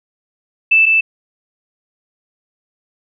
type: tone pair in turn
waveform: sine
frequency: 2641 / 2641 Hz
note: E7 / E7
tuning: +3 / +3 cents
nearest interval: unison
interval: 0 cents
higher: neither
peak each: -7 / -9 dBFS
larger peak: first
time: 0.71-0.86 / 0.86-1.01 s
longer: neither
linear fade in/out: 10 ms
effects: none